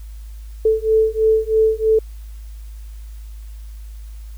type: beating tone pair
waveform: sine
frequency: 438.3 / 441.4 Hz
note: A4 / A4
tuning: -7 / +5 cents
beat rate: 3.1 Hz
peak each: -16 dBFS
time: 0.65-1.99 s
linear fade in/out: 5 ms
effects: added 53 Hz sine -31 dBFS peak until 4.37 s + white hiss -53 dBFS RMS until 4.37 s